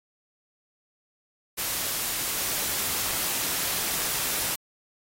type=noise; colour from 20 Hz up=white; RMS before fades=-28 dBFS; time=1.57-4.56 s; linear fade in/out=20 ms; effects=AAC 48 kbps